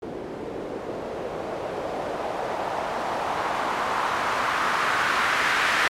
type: noise with low-pass filter sweep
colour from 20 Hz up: blue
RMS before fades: -26 dBFS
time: 0.02-5.88 s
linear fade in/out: 5 ms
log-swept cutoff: 380 to 1700 Hz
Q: 1.8
effects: MP3 96 kbps